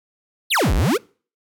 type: exponential two-way sweep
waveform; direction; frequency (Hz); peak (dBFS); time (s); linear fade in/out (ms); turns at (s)
square; down then up; 4649 to 39.27 to 560; -16; 0.5-0.98; 20; 0.74
effects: noise-tail reverb RT60 0.4 s tail -25 dB re dry